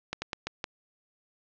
slowing click train, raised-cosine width 0.2 ms, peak -14 dBFS, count 5, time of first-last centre 0.13-0.642 s, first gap 90 ms, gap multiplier 1.24, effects low-pass 5000 Hz 12 dB/octave

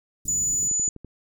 pink band-stop noise, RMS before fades -39 dBFS, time 0.25-0.68 s, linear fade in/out 5 ms, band 300 to 6800 Hz, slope 24 dB/octave
sine tone, 6960 Hz, A8, 20 cents flat, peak -21 dBFS, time 0.28-0.89 s, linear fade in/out 2 ms
click train, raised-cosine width 3 ms, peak -27 dBFS, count 6, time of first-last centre 0.63-1.047 s, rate 12 Hz
effects none

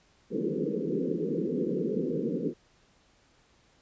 white band-pass noise, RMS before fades -30 dBFS, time 0.3-2.54 s, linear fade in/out 50 ms, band 150 to 490 Hz, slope 96 dB/octave, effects pink hiss -64 dBFS RMS until 3.81 s + resampled to 16000 Hz

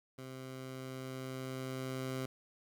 15% pulse tone with level ramp, 130.81 Hz, C3, in tune, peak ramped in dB -39 to -30 dBFS, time 0.18-2.26 s, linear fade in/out 5 ms, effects none

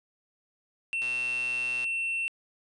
triangle tone, 2700 Hz, E7, 41 cents sharp, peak -26 dBFS, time 0.93-2.28 s, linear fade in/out 0 ms
click train, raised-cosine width 0.2 ms, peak -26 dBFS, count 103, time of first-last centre 1.02-1.843 s, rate 124 Hz
effects resampled to 24000 Hz

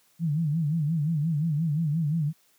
sine tone with vibrato, 155.9 Hz, D#3, 4 cents sharp, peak -22 dBFS, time 0.19-2.33 s, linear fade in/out 50 ms, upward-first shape sine, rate 5.7 Hz, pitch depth 140 cents each way, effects white hiss -64 dBFS RMS until 2.58 s + high-pass 100 Hz 12 dB/octave

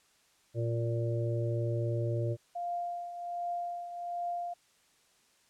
harmonic tone, 116.54 Hz, A#2, in tune, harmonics 1 / 3 / 4 / 5, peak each -30 / -37 / -41 / -38 dBFS, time 0.54-2.37 s, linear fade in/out 50 ms
sine tone with tremolo, 698.5 Hz, F5, in tune, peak -31 dBFS, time 2.55-4.54 s, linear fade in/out 10 ms, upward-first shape triangle, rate 1.3 Hz, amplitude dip 65%
effects white hiss -67 dBFS RMS until 5.49 s + low-pass 9000 Hz 12 dB/octave

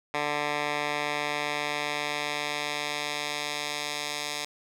10% pulse tone with band-pass filter sweep, 147.5 Hz, D3, 8 cents sharp, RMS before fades -31 dBFS, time 0.14-4.45 s, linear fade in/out 2 ms, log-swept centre 1700 to 4800 Hz, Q 0.82, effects none

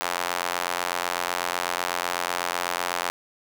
square tone with high-pass filter, 44.02 Hz, F1, 14 cents sharp, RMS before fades -28 dBFS, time 0.01-3.1 s, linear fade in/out 0 ms, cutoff 880 Hz, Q 1.1, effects none

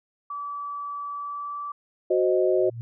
sine tone with pitch glide, 1152 to 1160 Hz, D6 to D6, -34 to -22 cents, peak -30 dBFS, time 0.3-1.72 s, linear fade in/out 5 ms, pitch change +12 cents, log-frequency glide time 1.13-1.59 s
sine chord, C diminished, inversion second, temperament equal, 370 / 523.3 / 622.3 Hz, Gb4 / C5 / Eb5, 0 / 0 / 0 cents, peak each -21 / -25 / -24 dBFS, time 2.1-2.7 s, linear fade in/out 10 ms
sine tone with exponential growth, 116.54 Hz, A#2, in tune, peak -29 dBFS, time 2.47-2.81 s, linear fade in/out 0 ms, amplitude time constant 73 ms
effects none

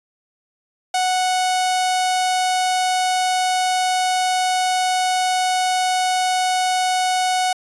sawtooth tone with notch filter, 738 Hz, F#5, 5 cents flat, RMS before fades -19 dBFS, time 0.94-7.53 s, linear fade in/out 5 ms, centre 1700 Hz, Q 1.9, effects resampled to 24000 Hz

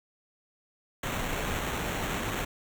pink noise with sample-and-hold, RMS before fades -32 dBFS, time 1.03-2.45 s, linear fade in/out 5 ms, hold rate 4900 Hz, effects none

